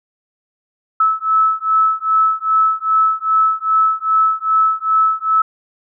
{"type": "beating tone pair", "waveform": "sine", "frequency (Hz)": [1302, 1304.5], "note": ["E6", "E6"], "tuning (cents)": [-22, -18], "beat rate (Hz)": 2.5, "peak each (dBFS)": -15, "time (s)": [1, 5.42], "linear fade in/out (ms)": 5, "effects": []}